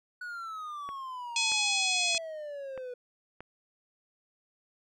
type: exponential sweep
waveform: triangle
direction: down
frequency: 1480 to 488.6 Hz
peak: -35 dBFS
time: 0.21-2.94 s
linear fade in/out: 5 ms
type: click train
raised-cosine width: 0.5 ms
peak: -28 dBFS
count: 5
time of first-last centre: 0.89-3.406 s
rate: 1.59 Hz
type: harmonic tone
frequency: 843 Hz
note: G#5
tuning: 26 cents sharp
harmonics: 3 / 4 / 5 / 6 / 7 / 8 / 9 / 10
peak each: -30 / -32 / -34 / -36 / -37 / -38 / -39 / -40 dBFS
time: 1.36-2.18 s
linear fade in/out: 2 ms
effects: none

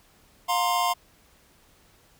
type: chord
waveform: square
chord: F suspended fourth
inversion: none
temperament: equal with one note detuned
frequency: 707.8 / 932.3 / 1046.5 Hz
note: F5 / Bb5 / C6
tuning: +23 / 0 / 0 cents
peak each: -27 / -29 / -26 dBFS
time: 0.48-0.94 s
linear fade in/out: 20 ms
effects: pink hiss -59 dBFS RMS until 2.19 s

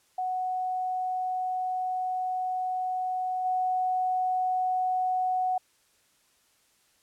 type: tone with level steps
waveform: sine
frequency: 740 Hz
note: F#5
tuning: in tune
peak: -27 / -24 dBFS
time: 0.18-5.58 s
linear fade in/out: 5 ms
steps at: 3.44 s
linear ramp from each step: 20 ms
effects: white hiss -66 dBFS RMS until 7.02 s + low-pass 11000 Hz 12 dB/octave

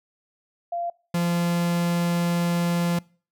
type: tone pair in turn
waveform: sine / 45% pulse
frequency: 690 / 172.5 Hz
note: F5 / F3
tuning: -21 / -21 cents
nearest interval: 2 octaves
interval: 2400 cents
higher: first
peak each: -25 / -21 dBFS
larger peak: second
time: 0.72-0.9 / 1.14-2.99 s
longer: second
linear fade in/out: 5 ms
effects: noise-tail reverb RT60 0.4 s tail -24 dB re dry

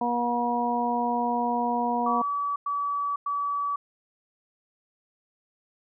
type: harmonic tone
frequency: 240 Hz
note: B3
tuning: 49 cents flat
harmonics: 1 / 2 / 3 / 4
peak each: -29 / -33 / -28 / -27 dBFS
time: 0.01-2.22 s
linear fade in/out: 5 ms
type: tone bursts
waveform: sine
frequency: 1145 Hz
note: D6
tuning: 44 cents flat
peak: -25 dBFS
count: 3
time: 2.06-3.76 s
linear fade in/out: 5 ms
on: 500 ms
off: 100 ms
effects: none

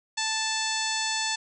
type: harmonic tone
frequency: 880 Hz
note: A5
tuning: in tune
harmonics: 1 / 2 / 3 / 4 / 5 / 6 / 7 / 8 / 9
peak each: -33 / -33 / -35 / -34 / -33 / -37 / -36 / -37 / -37 dBFS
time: 0.17-1.36 s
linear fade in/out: 10 ms
effects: none

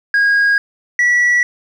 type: tone pair in turn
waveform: sine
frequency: 1637 / 1945 Hz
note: G#6 / B6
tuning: -25 / -27 cents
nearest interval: minor third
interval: 298 cents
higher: second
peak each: -7 dBFS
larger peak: neither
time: 0.14-0.58 / 0.99-1.43 s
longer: neither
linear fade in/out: 2 ms
effects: tanh soft clip ceiling -9 dBFS + 8-bit

